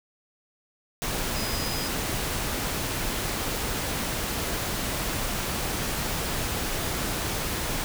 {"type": "tone in noise", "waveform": "sine", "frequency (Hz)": 4985, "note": "D#8", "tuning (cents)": 2, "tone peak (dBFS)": -35, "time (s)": [1.36, 1.88], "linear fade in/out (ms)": 0, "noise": "pink", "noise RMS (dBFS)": -29, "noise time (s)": [1.02, 7.84], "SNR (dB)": -9, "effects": []}